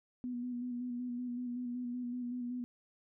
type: tone with vibrato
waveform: sine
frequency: 245.3 Hz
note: B3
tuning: 12 cents flat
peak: -36 dBFS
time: 0.24-2.64 s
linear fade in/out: 0 ms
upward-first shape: square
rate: 5.3 Hz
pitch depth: 24 cents each way
effects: none